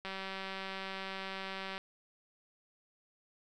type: click train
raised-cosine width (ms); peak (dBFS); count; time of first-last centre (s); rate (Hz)
0.3; -25; 333; 0.05-1.779; 192
effects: none